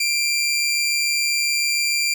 20% pulse tone with amplitude modulation, 2371 Hz, D7, 16 cents sharp, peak -12 dBFS, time 0-2.14 s, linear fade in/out 5 ms, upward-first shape sine, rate 147 Hz, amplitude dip 35%, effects none

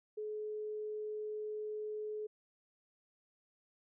sine tone, 426.1 Hz, G#4, 44 cents sharp, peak -38 dBFS, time 0.17-2.27 s, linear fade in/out 10 ms, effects none

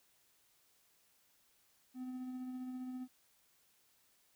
triangle tone with tremolo, 254.3 Hz, C4, 49 cents flat, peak -38 dBFS, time 1.94-3.08 s, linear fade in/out 50 ms, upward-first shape sine, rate 15 Hz, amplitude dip 30%, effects white hiss -72 dBFS RMS until 4.35 s

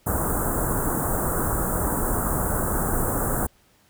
pink band-stop noise, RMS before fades -24 dBFS, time 0.06-3.47 s, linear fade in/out 10 ms, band 1500 to 7900 Hz, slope 48 dB/octave, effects pink hiss -60 dBFS RMS until 3.89 s

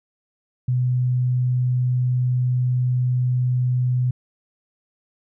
sine tone, 125.4 Hz, B2, 27 cents sharp, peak -17 dBFS, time 0.68-4.11 s, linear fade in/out 5 ms, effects none

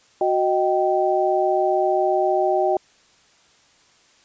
sine tone cluster, 369.3 / 622 / 777 Hz, F#4 / D#5 / G5, -3 / -1 / -16 cents, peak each -21 dBFS, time 0.21-2.77 s, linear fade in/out 2 ms, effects white hiss -56 dBFS RMS until 4.24 s + resampled to 16000 Hz

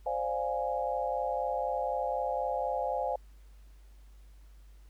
sine chord, D half-diminished seventh, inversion third, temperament equal, 523.3 / 587.3 / 698.5 / 830.6 Hz, C5 / D5 / F5 / Ab5, 0 / 0 / 0 / 0 cents, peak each -34 / -36 / -35 / -34 dBFS, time 0.06-3.16 s, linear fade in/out 5 ms, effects added 50 Hz sine -51 dBFS peak until 4.89 s + pink hiss -68 dBFS RMS until 4.89 s

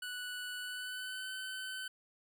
25% pulse tone with pitch glide, 1480 to 1521.6 Hz, F#6 to F#6, 0 to +48 cents, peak -36 dBFS, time 0.02-1.88 s, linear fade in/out 5 ms, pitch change +48 cents, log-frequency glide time 0.59-1.31 s, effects none

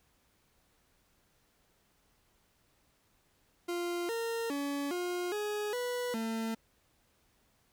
40% pulse tone with pitch steps, 348.4 / 460.2 / 283.3 / 355.5 / 418.1 / 491.2 / 224.7 Hz, F4 / A#4 / C#4 / F4 / G#4 / B4 / A3, -4 / -22 / +38 / +31 / +12 / -9 / +37 cents, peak -32 dBFS, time 3.68-6.55 s, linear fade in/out 10 ms, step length 410 ms, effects pink hiss -71 dBFS RMS until 7.72 s

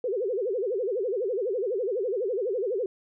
sine tone with vibrato, 440 Hz, A4, in tune, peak -25 dBFS, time 0.04-2.86 s, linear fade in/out 2 ms, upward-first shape sine, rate 12 Hz, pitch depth 280 cents each way, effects none

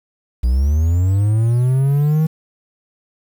triangle linear sweep, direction up, 58.27 to 160 Hz, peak -10 dBFS, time 0.43-2.27 s, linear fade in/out 10 ms, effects 7-bit

